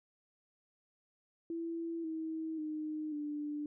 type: tone with pitch steps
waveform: sine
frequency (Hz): 332.8 / 320 / 307.7 / 295.8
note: E4 / D#4 / D#4 / D4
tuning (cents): +17 / +49 / -19 / +13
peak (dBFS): -36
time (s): 1.5-3.66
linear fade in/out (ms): 2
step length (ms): 540
effects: none

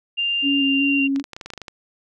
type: tone with pitch glide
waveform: sine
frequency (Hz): 2794 to 2768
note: F7 to F7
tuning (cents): 0 to -16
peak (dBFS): -19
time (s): 0.17-1.08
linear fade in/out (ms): 20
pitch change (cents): -16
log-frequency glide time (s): 0.66-0.93
type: tone with vibrato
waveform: sine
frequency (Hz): 277.2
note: C#4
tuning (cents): 0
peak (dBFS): -18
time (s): 0.42-1.23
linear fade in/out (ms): 50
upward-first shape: square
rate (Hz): 2.6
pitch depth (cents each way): 18
type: clicks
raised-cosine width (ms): 0.2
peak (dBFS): -17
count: 12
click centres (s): 1.161 / 1.198 / 1.241 / 1.333 / 1.365 / 1.412 / 1.46 / 1.503 / 1.536 / 1.577 / 1.617 / 1.682
effects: none

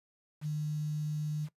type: tone with quantisation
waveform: sine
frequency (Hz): 151.3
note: D#3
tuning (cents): -48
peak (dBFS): -31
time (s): 0.41-1.49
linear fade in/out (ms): 50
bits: 9
effects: noise-tail reverb RT60 0.1 s tail -18 dB re dry + resampled to 32000 Hz

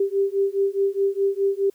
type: beating tone pair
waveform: sine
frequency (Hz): 392 / 396.8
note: G4 / G4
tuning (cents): 0 / +21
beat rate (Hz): 4.8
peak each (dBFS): -22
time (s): 0-1.7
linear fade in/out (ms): 5
effects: white hiss -61 dBFS RMS until 1.74 s

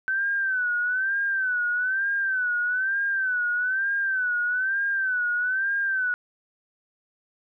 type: tone with vibrato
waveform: sine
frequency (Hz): 1526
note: G6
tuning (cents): -47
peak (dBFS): -22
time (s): 0.08-6.14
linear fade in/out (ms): 0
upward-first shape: sine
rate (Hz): 1.1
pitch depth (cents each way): 96
effects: none

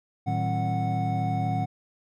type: tone cluster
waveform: triangle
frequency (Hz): 112.4 / 156.3 / 188.6 / 265.6 / 736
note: A2 / D#3 / F#3 / C4 / F#5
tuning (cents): +37 / +8 / +33 / +26 / -9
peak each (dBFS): -26 / -29 / -32 / -33 / -27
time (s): 0.26-1.66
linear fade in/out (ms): 20
effects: none

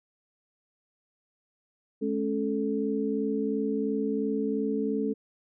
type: tone cluster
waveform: sine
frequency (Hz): 213 / 275.9 / 436.8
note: G#3 / C#4 / A4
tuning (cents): +44 / -8 / -13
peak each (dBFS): -30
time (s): 2.01-5.14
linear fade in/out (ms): 20
effects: none

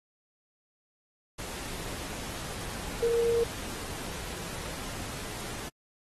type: tone in noise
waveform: sine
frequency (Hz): 466.2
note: A#4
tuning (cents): 0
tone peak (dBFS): -23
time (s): 3.02-3.44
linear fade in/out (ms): 10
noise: pink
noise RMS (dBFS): -39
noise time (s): 1.38-5.69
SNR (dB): +13
effects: AAC 32 kbps

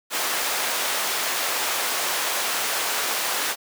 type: high-pass noise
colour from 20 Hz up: pink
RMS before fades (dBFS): -25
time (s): 0.1-3.56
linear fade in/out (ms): 50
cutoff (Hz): 690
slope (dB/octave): 12
effects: none

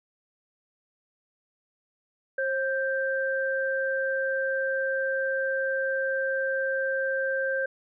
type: tone pair together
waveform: sine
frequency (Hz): 535 / 1571.1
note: C5 / G6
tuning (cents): +38 / +3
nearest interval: octave + perfect fifth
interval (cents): 1865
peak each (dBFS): -27 / -28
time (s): 2.38-7.66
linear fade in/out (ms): 5
effects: none

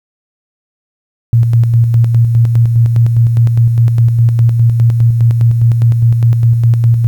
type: tone with tremolo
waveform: sine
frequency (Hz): 116.54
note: A#2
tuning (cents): 0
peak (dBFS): -4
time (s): 1.33-7.07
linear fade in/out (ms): 0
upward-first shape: square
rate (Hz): 4.9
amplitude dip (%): 40
effects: 7-bit

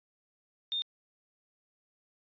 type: tone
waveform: sine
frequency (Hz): 3640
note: A#7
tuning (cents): -42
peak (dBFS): -30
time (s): 0.72-0.82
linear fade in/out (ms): 0
effects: resampled to 11025 Hz

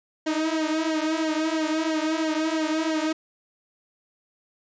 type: tone with flanger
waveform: sawtooth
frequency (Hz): 315.8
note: D#4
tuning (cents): +26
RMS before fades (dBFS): -25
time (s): 0.26-3.13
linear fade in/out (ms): 10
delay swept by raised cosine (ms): 0.78 to 5.38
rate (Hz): 3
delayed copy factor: -0.8
effects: resampled to 16000 Hz

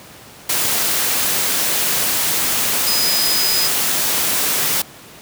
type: tone in noise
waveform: sine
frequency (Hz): 5000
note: D#8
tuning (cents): +8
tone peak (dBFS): -18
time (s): 2.87-3.68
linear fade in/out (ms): 5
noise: white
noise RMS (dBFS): -18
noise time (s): 0.49-4.82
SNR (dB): -3
effects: pink hiss -40 dBFS RMS until 5.21 s + high-pass 100 Hz 12 dB/octave

